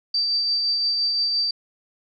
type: tone with tremolo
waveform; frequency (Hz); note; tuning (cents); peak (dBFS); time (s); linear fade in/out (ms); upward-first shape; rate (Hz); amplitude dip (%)
sine; 4654; D8; -17; -18; 0.14-1.51; 5; triangle; 5.8; 30
effects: none